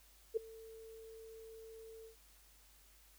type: tone with ADSR envelope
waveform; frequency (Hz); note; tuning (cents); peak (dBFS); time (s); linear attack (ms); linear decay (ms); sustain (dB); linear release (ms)
sine; 447.4; A4; +29; -29; 0.34-2.16; 28; 8; -22; 110
effects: added 50 Hz sine -66 dBFS peak until 3.18 s + white hiss -66 dBFS RMS until 3.18 s